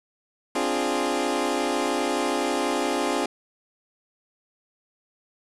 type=chord; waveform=20% pulse; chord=D half-diminished seventh; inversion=third; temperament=equal with one note detuned; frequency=261.6 / 293.7 / 348 / 415.3 Hz; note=C4 / D4 / F4 / Ab4; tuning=0 / 0 / -6 / 0 cents; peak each=-24 dBFS; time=0.55-3.26 s; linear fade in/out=5 ms; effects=resampled to 24000 Hz + 7-bit